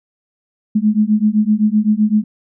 sine beating tone pair, 209 / 216.8 Hz, G#3 / A3, +11 / -25 cents, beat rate 7.8 Hz, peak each -14 dBFS, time 0.75-2.24 s, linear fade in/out 10 ms, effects none

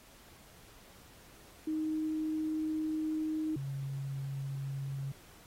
sine tone pair in turn, 312.2 / 137.08 Hz, D#4 / C#3, +6 / -19 cents, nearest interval octave + major second, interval 1425 cents, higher first, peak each -31 / -35 dBFS, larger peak first, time 1.67-3.56 / 3.56-5.12 s, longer first, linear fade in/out 5 ms, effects pink hiss -58 dBFS RMS until 5.46 s + AAC 48 kbps

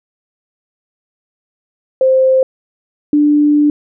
sine tone pair in turn, 523.3 / 295.2 Hz, C5 / D4, 0 / +9 cents, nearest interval minor seventh, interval 991 cents, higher first, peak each -7 dBFS, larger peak neither, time 2.01-2.43 / 3.13-3.7 s, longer second, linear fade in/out 2 ms, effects none

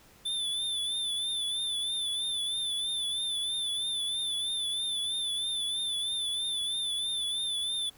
square tone with vibrato, 3520 Hz, A7, in tune, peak -30 dBFS, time 0.25-7.9 s, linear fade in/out 10 ms, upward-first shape triangle, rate 3.1 Hz, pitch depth 62 cents each way, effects pink hiss -58 dBFS RMS until 7.97 s

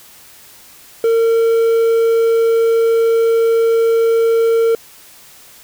triangle tone with quantisation, 456.8 Hz, A#4, 35 cents flat, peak -8 dBFS, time 1.04-4.75 s, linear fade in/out 2 ms, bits 6, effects white hiss -42 dBFS RMS until 5.63 s

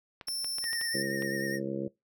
clicks, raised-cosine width 0.3 ms, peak -26 dBFS, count 8, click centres 0.212 / 0.284 / 0.445 / 0.584 / 0.641 / 0.731 / 0.813 / 1.223 s
sawtooth tone, 5370 Hz, E8, 31 cents sharp, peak -29 dBFS, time 0.27-1.03 s, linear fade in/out 10 ms
square tone with vibrato, 1843 Hz, A#6, 20 cents flat, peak -35 dBFS, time 0.62-1.6 s, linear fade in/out 50 ms, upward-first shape triangle, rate 10 Hz, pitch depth 47 cents each way
harmonic tone, 68.2 Hz, C#2, 28 cents flat, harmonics 2 / 3 / 4 / 5 / 6 / 7 / 8, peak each -41 / -37 / -43 / -36 / -44 / -40 / -39 dBFS, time 0.94-1.88 s, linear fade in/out 5 ms
effects noise-tail reverb RT60 0.2 s tail -22 dB re dry

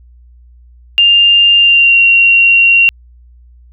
sine tone with pitch glide, 2800 to 2752 Hz, F7 to F7, +4 to -26 cents, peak -4 dBFS, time 0.98-2.89 s, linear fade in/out 0 ms, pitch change -30 cents, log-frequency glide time 1.58-1.99 s, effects added 60 Hz sine -38 dBFS peak until 3.72 s

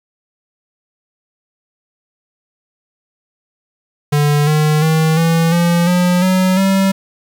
square tone with pitch steps, 146.83 / 152.71 / 158.83 / 165.19 / 171.81 / 178.69 / 185.85 / 193.3 Hz, D3 / D#3 / D#3 / E3 / F3 / F3 / F#3 / G3, 0 / -32 / +36 / +4 / -28 / +40 / +8 / -24 cents, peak -11 dBFS, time 4.12-6.92 s, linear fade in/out 10 ms, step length 350 ms, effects 8-bit

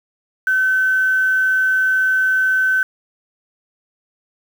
sine tone with quantisation, 1526 Hz, G6, 47 cents flat, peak -13 dBFS, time 0.47-2.83 s, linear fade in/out 2 ms, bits 6, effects none

